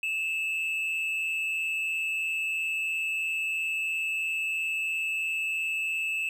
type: tone pair together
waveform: triangle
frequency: 2617 / 2780 Hz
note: E7 / F7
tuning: -13 / -9 cents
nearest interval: minor second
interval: 104 cents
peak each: -26 / -36 dBFS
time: 0.03-6.29 s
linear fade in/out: 2 ms
effects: none